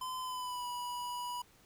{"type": "tone with pitch glide", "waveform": "square", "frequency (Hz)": [1023, 977.4], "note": ["C6", "B5"], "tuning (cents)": [-39, -18], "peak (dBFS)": -38, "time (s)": [0.01, 1.42], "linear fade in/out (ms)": 5, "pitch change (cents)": -79, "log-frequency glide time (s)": [0.21, 0.67], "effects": ["pink hiss -64 dBFS RMS until 1.65 s"]}